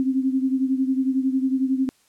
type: beating tone pair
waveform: sine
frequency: 261.6 / 272.6 Hz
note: C4 / C#4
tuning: 0 / -29 cents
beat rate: 11 Hz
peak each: -20 / -25 dBFS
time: 0-1.89 s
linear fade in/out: 0 ms
effects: white hiss -61 dBFS RMS until 2.08 s + low-pass 11000 Hz 12 dB/octave